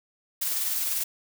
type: noise with tremolo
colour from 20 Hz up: blue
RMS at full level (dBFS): -26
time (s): 0.41-1.04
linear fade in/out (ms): 10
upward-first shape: triangle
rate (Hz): 20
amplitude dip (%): 40
effects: none